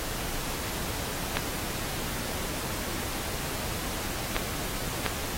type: clicks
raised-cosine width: 0.3 ms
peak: -9 dBFS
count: 3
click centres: 1.37 / 4.365 / 5.063 s
effects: pink hiss -34 dBFS RMS until 5.37 s + AAC 48 kbps

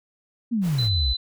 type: exponential sweep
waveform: sine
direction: down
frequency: 246.9 to 57 Hz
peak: -20 dBFS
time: 0.51-1.14 s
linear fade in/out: 20 ms
type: noise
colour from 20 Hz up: pink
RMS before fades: -39 dBFS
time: 0.61-0.9 s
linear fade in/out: 50 ms
type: tone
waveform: sine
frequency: 4017 Hz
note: B7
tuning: 29 cents sharp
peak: -24 dBFS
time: 0.78-1.17 s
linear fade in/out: 10 ms
effects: none

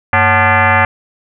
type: tone with frequency modulation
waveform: sine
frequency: 420.9 Hz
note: G#4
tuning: 23 cents sharp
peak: -7 dBFS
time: 0.13-0.85 s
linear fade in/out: 2 ms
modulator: 325 Hz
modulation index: 5.6
effects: none

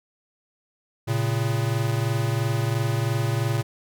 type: tone pair together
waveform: square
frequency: 114.2 / 137.16 Hz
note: A#2 / C#3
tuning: -35 / -18 cents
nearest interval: minor third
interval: 317 cents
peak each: -24 / -27 dBFS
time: 1.07-3.63 s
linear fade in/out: 20 ms
effects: none

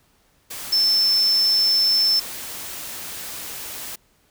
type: tone in noise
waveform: sine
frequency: 5300 Hz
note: E8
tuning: 9 cents sharp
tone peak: -15 dBFS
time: 0.72-2.2 s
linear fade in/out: 10 ms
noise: white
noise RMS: -33 dBFS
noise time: 0.5-3.96 s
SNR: +15 dB
effects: pink hiss -61 dBFS RMS until 4.3 s

